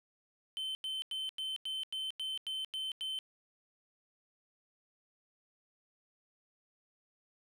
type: tone bursts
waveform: triangle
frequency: 3078 Hz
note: G7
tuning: 32 cents flat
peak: -34 dBFS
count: 10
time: 0.57-3.189 s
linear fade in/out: 0 ms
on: 180 ms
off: 91 ms
effects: none